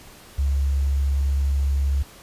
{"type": "tone with quantisation", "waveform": "sine", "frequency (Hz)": 69.3, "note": "C#2", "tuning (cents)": 0, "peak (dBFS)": -18, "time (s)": [0.38, 2.03], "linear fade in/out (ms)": 10, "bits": 8, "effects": ["pink hiss -46 dBFS RMS until 2.22 s", "resampled to 32000 Hz"]}